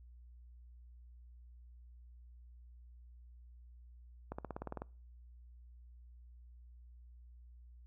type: accelerating click train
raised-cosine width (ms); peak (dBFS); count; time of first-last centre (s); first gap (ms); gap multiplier
1; -27; 10; 4.32-4.82; 65; 0.96
effects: noise-tail reverb RT60 0.4 s tail -25 dB re dry + added 60 Hz sine -54 dBFS peak until 7.86 s